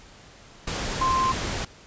sine tone in noise, 1046.5 Hz, C6, in tune, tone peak -20 dBFS, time 1.01-1.32 s, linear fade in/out 5 ms, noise pink, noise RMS -29 dBFS, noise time 0.67-1.65 s, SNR +6 dB, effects pink hiss -49 dBFS RMS until 1.86 s + resampled to 16000 Hz

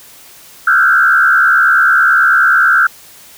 sine tone with frequency modulation, 1461 Hz, F#6, 22 cents flat, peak -6 dBFS, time 0.67-2.87 s, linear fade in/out 5 ms, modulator 70.9 Hz, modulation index 1.8, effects white hiss -39 dBFS RMS until 3.37 s

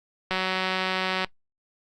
click train, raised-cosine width 0.3 ms, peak -10 dBFS, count 176, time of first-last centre 0.31-1.246 s, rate 187 Hz, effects noise-tail reverb RT60 0.1 s tail -20 dB re dry + Opus 48 kbps

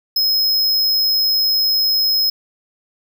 square tone, 5130 Hz, E8, 48 cents flat, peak -14 dBFS, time 0.16-2.3 s, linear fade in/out 5 ms, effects none

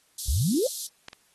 white high-pass noise, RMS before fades -33 dBFS, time 0.18-0.87 s, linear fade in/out 5 ms, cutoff 3600 Hz, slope 48 dB/octave
sine exponential sweep, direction up, 56.1 to 570 Hz, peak -21 dBFS, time 0.28-0.67 s, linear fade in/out 5 ms
clicks, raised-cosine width 0.2 ms, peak -21 / -26 dBFS, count 2, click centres 1.084 / 1.131 s
effects white hiss -64 dBFS RMS until 1.34 s + AAC 32 kbps

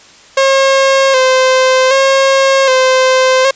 sawtooth tone with vibrato, 529 Hz, C5, 19 cents sharp, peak -3 dBFS, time 0.37-3.51 s, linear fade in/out 5 ms, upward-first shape square, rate 0.65 Hz, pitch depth 36 cents each way, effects white hiss -40 dBFS RMS until 3.55 s + resampled to 16000 Hz

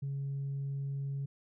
sine tone, 138.59 Hz, C#3, in tune, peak -32 dBFS, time 0.02-1.26 s, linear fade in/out 10 ms, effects tanh soft clip ceiling -31 dBFS

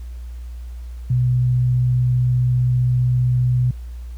sine tone, 124.8 Hz, B2, 19 cents sharp, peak -14 dBFS, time 1.1-3.71 s, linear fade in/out 5 ms, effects added 60 Hz sine -29 dBFS peak until 4.17 s + pink hiss -54 dBFS RMS until 4.17 s

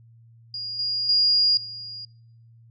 sine tone with level steps, 4848 Hz, D#8, 46 cents flat, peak -29 / -23 / -16 / -34 dBFS, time 0.54-2.05 s, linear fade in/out 2 ms, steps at 0.79 / 1.09 / 1.57 s, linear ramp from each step 2 ms, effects noise-tail reverb RT60 0.8 s tail -26 dB re dry + added 115 Hz sine -49 dBFS peak until 2.7 s

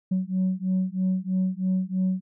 sine beating tone pair, 185 / 188.1 Hz, F#3 / F#3, 0 / +29 cents, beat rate 3.1 Hz, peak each -24 / -24 dBFS, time 0.11-2.21 s, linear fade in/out 10 ms, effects tanh soft clip ceiling -18 dBFS

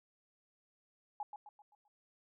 sine tone with echo, 834 Hz, G#5, 7 cents sharp, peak -37 dBFS, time 1.2-1.23 s, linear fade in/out 2 ms, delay 130 ms, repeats 5, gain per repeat -7 dB, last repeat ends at 1.88 s, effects none

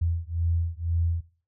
sine beating tone pair, 83.2 / 85.2 Hz, E2 / F2, +17 / -42 cents, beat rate 2 Hz, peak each -27 dBFS, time 0.01-1.21 s, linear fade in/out 10 ms, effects noise-tail reverb RT60 0.4 s tail -17 dB re dry

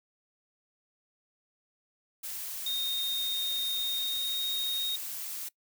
blue noise, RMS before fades -38 dBFS, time 2.23-5.49 s, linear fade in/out 10 ms
sine tone with pitch glide, 3695 to 3731 Hz, A#7 to A#7, -16 to +1 cents, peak -29 dBFS, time 2.66-4.96 s, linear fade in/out 5 ms, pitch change +17 cents, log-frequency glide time 3.82-4.44 s
effects noise-tail reverb RT60 0.1 s tail -22 dB re dry

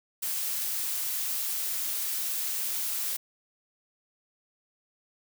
blue noise, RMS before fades -31 dBFS, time 0.22-3.17 s, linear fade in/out 10 ms, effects none

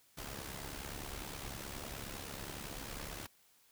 pink noise with amplitude modulation, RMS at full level -42 dBFS, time 0.17-3.27 s, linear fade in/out 10 ms, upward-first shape sine, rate 69.7 Hz, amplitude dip 65%, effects white hiss -68 dBFS RMS until 3.71 s

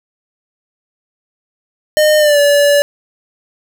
square tone with pitch glide, 610 to 575.8 Hz, D#5 to D5, -34 to -34 cents, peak -8 dBFS, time 1.97-2.82 s, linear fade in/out 0 ms, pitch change -100 cents, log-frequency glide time 2.18-2.39 s, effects 7-bit

